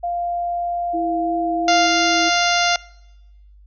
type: tone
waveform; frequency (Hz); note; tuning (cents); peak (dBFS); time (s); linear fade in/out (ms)
sine; 697; F5; -4; -20; 0.03-1.87; 10
type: tone with vibrato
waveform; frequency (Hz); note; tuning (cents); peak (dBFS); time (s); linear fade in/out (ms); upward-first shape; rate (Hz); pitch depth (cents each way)
sine; 329.6; E4; 0; -22; 0.93-2.3; 20; triangle; 2.9; 12
type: harmonic tone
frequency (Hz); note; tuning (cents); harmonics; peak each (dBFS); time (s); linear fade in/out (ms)
698.5; F5; 0; 1 / 2 / 3 / 4 / 5 / 6 / 7 / 8 / 9; -19 / -22 / -24 / -25 / -26 / -27 / -27 / -28 / -29; 1.68-2.76; 2
effects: noise-tail reverb RT60 1.0 s tail -23 dB re dry + added 50 Hz sine -44 dBFS peak until 3.66 s